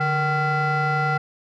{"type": "tone with frequency modulation", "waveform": "sine", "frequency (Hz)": 766, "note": "G5", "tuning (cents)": -40, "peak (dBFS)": -16, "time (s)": [0, 1.18], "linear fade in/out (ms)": 10, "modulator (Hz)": 619, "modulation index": 1.5, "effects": ["tanh soft clip ceiling -18 dBFS"]}